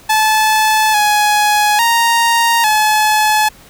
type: tone with pitch steps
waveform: sawtooth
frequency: 867 / 838 / 931 / 856 Hz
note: A5 / G#5 / A#5 / A5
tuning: -26 / +15 / -2 / -48 cents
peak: -6 dBFS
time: 0.09-3.49 s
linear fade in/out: 10 ms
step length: 850 ms
effects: pink hiss -42 dBFS RMS until 3.69 s